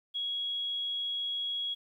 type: tone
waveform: sine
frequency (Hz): 3322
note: G#7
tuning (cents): 0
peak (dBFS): -31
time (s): 0.14-1.75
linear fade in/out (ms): 20
effects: 11-bit